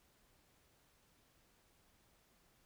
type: silence
effects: pink hiss -72 dBFS RMS until 2.65 s